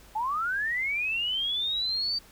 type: linear sweep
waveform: sine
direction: up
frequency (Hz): 830.6 to 4646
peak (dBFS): -26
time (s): 0.15-2.19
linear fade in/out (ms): 10
effects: added 50 Hz sine -55 dBFS peak until 2.31 s + pink hiss -54 dBFS RMS until 2.31 s